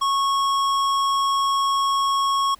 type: tone with hard clipping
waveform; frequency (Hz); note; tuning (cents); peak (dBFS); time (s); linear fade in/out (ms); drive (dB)
sine; 1100; C#6; -14; -20; 0.01-2.55; 10; 13
effects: pink hiss -53 dBFS RMS until 2.59 s